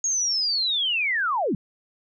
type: linear sweep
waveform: sine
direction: down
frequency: 6645 to 152.6 Hz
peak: -21 dBFS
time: 0.04-1.55 s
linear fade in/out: 2 ms
effects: none